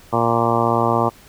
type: harmonic tone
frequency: 116.54 Hz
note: A#2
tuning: in tune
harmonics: 1 / 2 / 3 / 4 / 5 / 6 / 7 / 8 / 9 / 10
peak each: -24 / -24 / -24 / -24 / -24 / -24 / -24 / -24 / -24 / -24 dBFS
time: 0.12-1.1 s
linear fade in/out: 20 ms
effects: pink hiss -47 dBFS RMS until 1.28 s